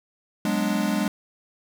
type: chord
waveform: square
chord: G# half-diminished seventh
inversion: third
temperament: equal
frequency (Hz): 185 / 207.7 / 246.9 / 293.7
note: F#3 / G#3 / B3 / D4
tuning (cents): 0 / 0 / 0 / 0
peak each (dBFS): -31 / -25 / -31 / -29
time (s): 0.45-1.08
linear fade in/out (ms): 2
effects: none